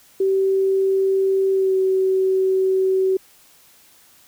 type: tone with pitch glide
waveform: sine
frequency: 385.5 to 379.1 Hz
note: G4 to F#4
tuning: -29 to +42 cents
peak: -15 dBFS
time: 0.2-3.17 s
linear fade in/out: 5 ms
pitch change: -29 cents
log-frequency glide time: 1.52-1.75 s
effects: white hiss -52 dBFS RMS until 4.27 s